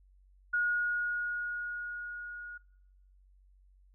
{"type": "tone with level ramp", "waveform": "sine", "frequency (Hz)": 1443, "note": "F#6", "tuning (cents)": -44, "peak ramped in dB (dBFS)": [-26, -42], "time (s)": [0.53, 2.58], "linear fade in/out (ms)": 10, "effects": ["noise-tail reverb RT60 0.8 s tail -24 dB re dry", "added 47 Hz sine -59 dBFS peak until 3.94 s"]}